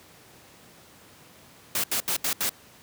white noise bursts, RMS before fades -26 dBFS, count 5, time 1.75-2.494 s, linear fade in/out 2 ms, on 88 ms, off 76 ms, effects pink hiss -52 dBFS RMS until 2.82 s + high-pass 100 Hz 12 dB/octave

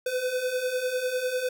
square beating tone pair, 498.3 / 508.3 Hz, B4 / B4, +15 / +50 cents, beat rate 10 Hz, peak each -33 / -28 dBFS, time 0.06-1.49 s, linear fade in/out 5 ms, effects none

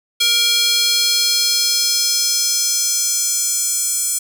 square tone with high-pass filter sweep, 470 Hz, A#4, 14 cents sharp, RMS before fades -17 dBFS, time 0.2-4.19 s, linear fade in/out 10 ms, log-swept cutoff 3400 to 8000 Hz, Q 2.5, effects none

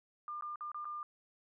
sine tone with dropouts, 1200 Hz, D6, 37 cents sharp, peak -39 dBFS, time 0.28-1.03 s, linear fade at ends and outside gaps 1 ms, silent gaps 0.41-0.423 / 0.558-0.608 / 0.717-0.745 / 0.846-0.853 s, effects none

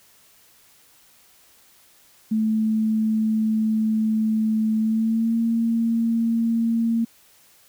sine tone with pitch glide, 218.7 to 229.3 Hz, A3 to A#3, -10 to -28 cents, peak -18 dBFS, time 2.31-7.05 s, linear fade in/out 10 ms, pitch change +82 cents, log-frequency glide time 4.79-5.37 s, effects white hiss -55 dBFS RMS until 7.68 s

